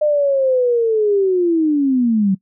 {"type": "linear sweep", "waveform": "sine", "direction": "down", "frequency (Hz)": [608, 185.5], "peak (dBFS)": -12, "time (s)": [0.01, 2.35], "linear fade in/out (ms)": 10, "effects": ["noise-tail reverb RT60 0.1 s tail -22 dB re dry"]}